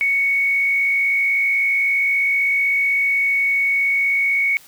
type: tone with frequency modulation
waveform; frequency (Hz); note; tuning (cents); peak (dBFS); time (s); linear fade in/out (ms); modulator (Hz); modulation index
sine; 2222; C#7; +4; -15; 0.01-4.57; 0; 55.7; 0.58
effects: white hiss -47 dBFS RMS until 4.67 s